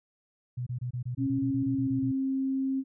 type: tone bursts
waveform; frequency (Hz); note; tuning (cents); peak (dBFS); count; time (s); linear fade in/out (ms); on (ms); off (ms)
sine; 123.47; B2; 0; -30; 13; 0.57-2.118; 10; 96; 25
type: tone with pitch glide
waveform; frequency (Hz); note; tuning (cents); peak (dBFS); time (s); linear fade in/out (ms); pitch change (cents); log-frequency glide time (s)
sine; 272.3 to 267; C#4 to C4; -31 to +35; -26; 1.17-2.84; 50; -34; 1.63-2.01
effects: none